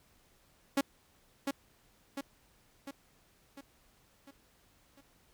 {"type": "tone with echo", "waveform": "sawtooth", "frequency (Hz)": 277.2, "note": "C#4", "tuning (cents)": 0, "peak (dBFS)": -22, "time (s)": [0.77, 0.81], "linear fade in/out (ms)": 5, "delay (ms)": 700, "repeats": 6, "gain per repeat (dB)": -5, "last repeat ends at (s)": 5.01, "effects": ["pink hiss -67 dBFS RMS until 5.33 s"]}